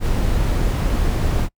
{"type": "noise", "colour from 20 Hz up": "brown", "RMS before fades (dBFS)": -18, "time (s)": [0, 1.49], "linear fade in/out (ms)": 50, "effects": ["noise-tail reverb RT60 0.1 s tail -25 dB re dry"]}